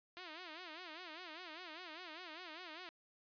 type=tone with vibrato; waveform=5% pulse; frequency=336.8 Hz; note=E4; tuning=37 cents sharp; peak=-37 dBFS; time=0.17-2.89 s; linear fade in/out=0 ms; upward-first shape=sine; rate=5 Hz; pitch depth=170 cents each way; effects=resampled to 11025 Hz